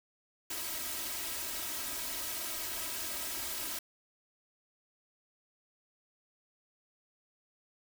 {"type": "noise with comb filter", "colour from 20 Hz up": "white", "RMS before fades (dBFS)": -38, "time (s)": [0.5, 3.79], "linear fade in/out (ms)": 5, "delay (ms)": 3.1, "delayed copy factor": 0.9, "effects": []}